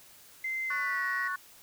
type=tone with pitch glide; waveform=sine; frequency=2076 to 1903.7 Hz; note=C7 to A#6; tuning=-14 to +36 cents; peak=-30 dBFS; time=0.44-1.28 s; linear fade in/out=5 ms; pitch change=-150 cents; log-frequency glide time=0.66-1.06 s
type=chord; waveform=sine; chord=F# minor; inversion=second; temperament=just; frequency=1110 / 1480 / 1776 Hz; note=C#6 / F#6 / A6; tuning=+2 / 0 / +16 cents; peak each=-34 / -33 / -38 dBFS; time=0.7-1.36 s; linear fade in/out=5 ms
effects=tanh soft clip ceiling -23 dBFS + white hiss -55 dBFS RMS until 1.62 s